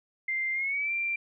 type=tone with pitch glide; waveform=sine; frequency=2093 to 2363 Hz; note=C7 to D7; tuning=0 to +10 cents; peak=-27 dBFS; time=0.28-1.16 s; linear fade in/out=5 ms; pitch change=+210 cents; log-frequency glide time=0.53-0.92 s; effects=none